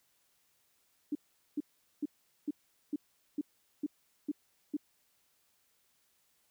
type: tone bursts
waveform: sine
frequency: 294.1 Hz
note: D4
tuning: 3 cents sharp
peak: -30 dBFS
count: 9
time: 1.12-4.768 s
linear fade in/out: 5 ms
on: 32 ms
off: 420 ms
effects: white hiss -73 dBFS RMS until 6.5 s